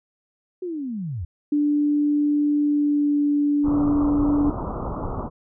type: linear sweep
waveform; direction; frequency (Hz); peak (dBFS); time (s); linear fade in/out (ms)
sine; down; 375.1 to 74.1; -26; 0.62-1.25; 5
type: tone with pitch glide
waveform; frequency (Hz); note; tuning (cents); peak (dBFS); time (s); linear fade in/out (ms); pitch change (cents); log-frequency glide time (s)
sine; 293.7 to 290.8; D4 to D4; 0 to -17; -17; 1.52-4.5; 5; -17; 2.61-3.21
type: low-pass noise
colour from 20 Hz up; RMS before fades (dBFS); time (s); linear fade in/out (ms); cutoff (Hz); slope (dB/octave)
pink; -28; 3.63-5.3; 50; 1300; 96
effects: none